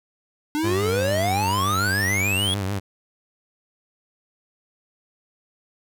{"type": "exponential sweep", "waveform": "square", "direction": "up", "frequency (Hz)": [293.7, 3400], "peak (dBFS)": -22, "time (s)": [0.55, 2.54], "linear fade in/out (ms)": 0}
{"type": "tone with vibrato", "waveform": "sawtooth", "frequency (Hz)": 98, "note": "G2", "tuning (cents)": 0, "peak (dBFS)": -20, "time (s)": [0.63, 2.8], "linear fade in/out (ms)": 20, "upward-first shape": "triangle", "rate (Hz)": 6.8, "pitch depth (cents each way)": 100}
{"effects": []}